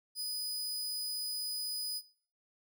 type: tone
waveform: sawtooth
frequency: 4978 Hz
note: D#8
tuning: in tune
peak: -32 dBFS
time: 0.15-2.02 s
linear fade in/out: 50 ms
effects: noise-tail reverb RT60 0.5 s tail -19 dB re dry